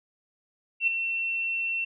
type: tone with ADSR envelope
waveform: sine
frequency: 2704 Hz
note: E7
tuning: 43 cents sharp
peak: -18 dBFS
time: 0.8-1.85 s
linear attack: 76 ms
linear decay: 3 ms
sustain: -8 dB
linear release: 11 ms
effects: none